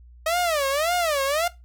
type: tone with vibrato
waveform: sawtooth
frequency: 622.3 Hz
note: D#5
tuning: in tune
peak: -17 dBFS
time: 0.26-1.48 s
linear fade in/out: 5 ms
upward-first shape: sine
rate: 1.8 Hz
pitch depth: 240 cents each way
effects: noise-tail reverb RT60 0.2 s tail -17 dB re dry + added 60 Hz sine -45 dBFS peak until 1.64 s